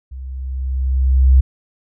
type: tone with level ramp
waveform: sine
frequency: 65.3 Hz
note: C2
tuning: 3 cents flat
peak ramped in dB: -28 to -5 dBFS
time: 0.11-1.41 s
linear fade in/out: 10 ms
effects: none